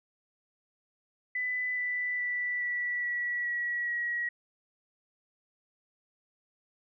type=tone with pitch steps; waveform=sine; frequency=1998 / 1983.1 / 1968.2 / 1953.5 / 1938.9 / 1924.4 / 1910 Hz; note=B6 / B6 / B6 / B6 / B6 / B6 / A#6; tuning=+20 / +7 / -6 / -19 / -32 / -45 / +42 cents; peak=-29 dBFS; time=1.35-4.29 s; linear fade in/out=5 ms; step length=420 ms; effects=none